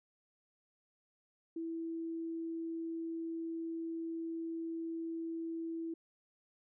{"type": "tone", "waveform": "sine", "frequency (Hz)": 329.3, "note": "E4", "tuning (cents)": -2, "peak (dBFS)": -37, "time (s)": [1.56, 5.94], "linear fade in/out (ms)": 5, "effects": []}